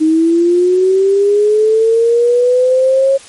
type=linear sweep; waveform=sine; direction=up; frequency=311.1 to 547 Hz; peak=-7 dBFS; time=0-3.18 s; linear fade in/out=20 ms; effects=white hiss -37 dBFS RMS until 3.28 s + MP3 48 kbps